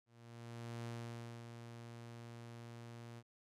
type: tone with ADSR envelope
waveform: sawtooth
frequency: 117.4 Hz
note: A#2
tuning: 13 cents sharp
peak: -39 dBFS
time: 0.06-3.23 s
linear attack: 790 ms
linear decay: 580 ms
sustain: -7 dB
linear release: 49 ms
effects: low-pass 10000 Hz 12 dB/octave